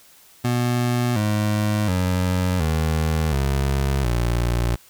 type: tone with pitch steps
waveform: 25% pulse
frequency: 121.9 / 105.51 / 91.32 / 79.04 / 68.41 / 59.21 Hz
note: B2 / G#2 / F#2 / D#2 / C#2 / A#1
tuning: -22 / +28 / -22 / +28 / -22 / +28 cents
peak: -15 dBFS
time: 0.44-4.76 s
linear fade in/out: 10 ms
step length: 720 ms
effects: white hiss -51 dBFS RMS until 4.89 s